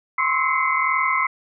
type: tone cluster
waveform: sine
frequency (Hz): 1038 / 1080 / 1302 / 2064 / 2216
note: C6 / C#6 / E6 / C7 / C#7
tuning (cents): -14 / -45 / -22 / -24 / -1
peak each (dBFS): -24 / -24 / -25 / -22 / -28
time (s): 0.18-1.27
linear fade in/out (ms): 5
effects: none